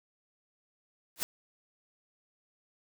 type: noise with exponential growth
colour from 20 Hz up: white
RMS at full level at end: -27 dBFS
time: 1.16-1.23 s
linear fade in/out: 0 ms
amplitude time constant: 15 ms
effects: none